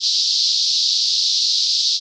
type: band-pass noise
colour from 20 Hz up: pink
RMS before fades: -18 dBFS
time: 0-2 s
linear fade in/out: 50 ms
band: 3900 to 5300 Hz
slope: 48 dB/octave
effects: none